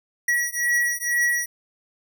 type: beating tone pair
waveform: square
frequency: 1923 / 1925.1 Hz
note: B6 / B6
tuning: -47 / -45 cents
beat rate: 2.1 Hz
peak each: -24 / -24 dBFS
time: 0.28-1.46 s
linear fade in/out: 5 ms
effects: none